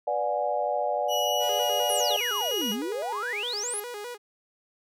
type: chord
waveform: sine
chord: G# half-diminished seventh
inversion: first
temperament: equal with one note detuned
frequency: 493.9 / 587.3 / 727.3 / 830.6 Hz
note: B4 / D5 / F#5 / G#5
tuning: 0 / 0 / -30 / 0 cents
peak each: -33 / -28 / -29 / -31 dBFS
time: 0.07-2.17 s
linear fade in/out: 5 ms
type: tone with pitch glide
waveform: 35% pulse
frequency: 2926 to 2897 Hz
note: F#7 to F#7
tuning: -20 to -37 cents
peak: -26 dBFS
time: 1.08-2.77 s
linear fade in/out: 50 ms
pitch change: -17 cents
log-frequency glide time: 1.6-1.65 s
type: tone with vibrato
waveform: sawtooth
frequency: 448.4 Hz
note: A4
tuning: 33 cents sharp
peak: -31 dBFS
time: 1.39-4.18 s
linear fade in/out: 50 ms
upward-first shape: square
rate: 4.9 Hz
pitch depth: 140 cents each way
type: exponential two-way sweep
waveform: sine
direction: down then up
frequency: 11580 to 196.3 to 11580 Hz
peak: -29 dBFS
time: 1.89-3.8 s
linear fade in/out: 2 ms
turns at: 2.71 s
effects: none